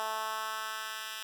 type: tone with high-pass filter sweep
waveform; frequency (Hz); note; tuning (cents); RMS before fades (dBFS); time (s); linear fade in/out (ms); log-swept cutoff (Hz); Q
10% pulse; 218.7; A3; -10; -37; 0-1.23; 0; 820 to 2200; 1.6
effects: none